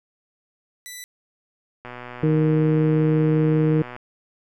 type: tone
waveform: 10% pulse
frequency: 1981 Hz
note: B6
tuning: 5 cents sharp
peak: -26 dBFS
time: 0.86-1.04 s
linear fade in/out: 0 ms
type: click train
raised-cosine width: 0.5 ms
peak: -21 dBFS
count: 261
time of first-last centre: 1.85-3.964 s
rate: 123 Hz
type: harmonic tone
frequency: 155.56 Hz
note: D#3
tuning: in tune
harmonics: 1 / 2 / 3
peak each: -18 / -21 / -23 dBFS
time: 2.23-3.82 s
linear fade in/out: 2 ms
effects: none